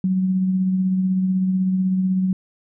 sine tone with tremolo, 187 Hz, F#3, 19 cents sharp, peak -15 dBFS, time 0.04-2.33 s, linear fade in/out 2 ms, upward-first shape triangle, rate 16 Hz, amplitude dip 35%, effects none

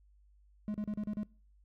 triangle tone bursts, 210.4 Hz, G#3, 23 cents sharp, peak -31 dBFS, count 6, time 0.68-1.232 s, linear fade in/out 0 ms, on 62 ms, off 36 ms, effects noise-tail reverb RT60 0.4 s tail -23 dB re dry + added 50 Hz sine -61 dBFS peak until 1.64 s

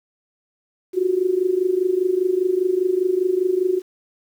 sine tone with amplitude modulation, 368.2 Hz, F#4, 8 cents flat, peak -13 dBFS, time 0.93-3.82 s, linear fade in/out 50 ms, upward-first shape sine, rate 25 Hz, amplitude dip 80%, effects 8-bit

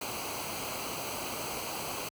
pink noise with comb filter, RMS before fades -37 dBFS, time 0.01-2.09 s, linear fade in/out 5 ms, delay 0.56 ms, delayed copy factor -0.7, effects high-pass 60 Hz 12 dB/octave

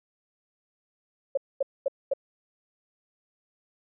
sine tone bursts, 548 Hz, C#5, 20 cents flat, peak -21 dBFS, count 4, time 1.35-2.136 s, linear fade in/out 5 ms, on 24 ms, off 230 ms, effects none

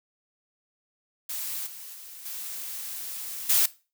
blue noise with level steps, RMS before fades -33 / -42 / -44 / -36 / -21 dBFS, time 1.29-3.66 s, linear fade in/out 5 ms, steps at 1.66 / 1.93 / 2.25 / 3.49 s, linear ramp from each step 10 ms, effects noise-tail reverb RT60 0.3 s tail -18 dB re dry

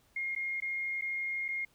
sine tone with dropouts, 2136 Hz, C7, 35 cents sharp, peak -32 dBFS, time 0.16-1.65 s, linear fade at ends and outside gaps 5 ms, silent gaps 0.351-0.361 / 0.603-0.621 / 1.012-1.02 / 1.482-1.486 s, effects pink hiss -68 dBFS RMS until 1.74 s

